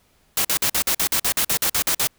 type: noise bursts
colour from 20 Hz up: white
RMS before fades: -20 dBFS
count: 14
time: 0.37-2.072 s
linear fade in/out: 2 ms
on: 77 ms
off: 48 ms
effects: pink hiss -61 dBFS RMS until 2.18 s